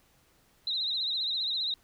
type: tone with vibrato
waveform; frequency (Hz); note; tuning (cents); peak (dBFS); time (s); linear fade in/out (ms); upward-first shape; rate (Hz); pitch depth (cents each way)
sine; 3895; B7; -25; -28; 0.67-1.74; 2; triangle; 15; 120
effects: pink hiss -65 dBFS RMS until 1.83 s